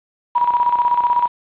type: tone with tremolo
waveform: sine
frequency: 966 Hz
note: B5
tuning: 39 cents flat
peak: -11 dBFS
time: 0.35-1.28 s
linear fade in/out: 10 ms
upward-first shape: square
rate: 16 Hz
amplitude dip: 60%
effects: resampled to 8000 Hz + 7-bit